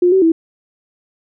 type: tone with pitch steps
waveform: sine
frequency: 355.6 / 380.4 / 327.3 Hz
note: F4 / F#4 / E4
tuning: +31 / +48 / -12 cents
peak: -8 dBFS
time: 0.02-0.32 s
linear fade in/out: 5 ms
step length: 100 ms
effects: none